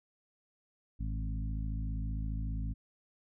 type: harmonic tone with a mistuned harmonic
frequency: 53.4 Hz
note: G#1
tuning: 49 cents sharp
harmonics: 1 / 2 / 3 / 4 / 5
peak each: -34 / -40 / -44 / -46 / -48 dBFS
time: 0.99-2.74 s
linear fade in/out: 20 ms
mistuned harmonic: 2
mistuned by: +25 cents
effects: none